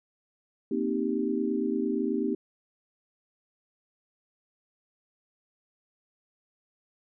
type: chord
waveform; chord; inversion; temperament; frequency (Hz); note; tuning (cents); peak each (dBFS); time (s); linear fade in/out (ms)
sine; C minor seventh; third; equal; 233.1 / 261.6 / 311.1 / 392; Bb3 / C4 / Eb4 / G4; 0 / 0 / 0 / 0; -31; 0.71-2.35; 5
effects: none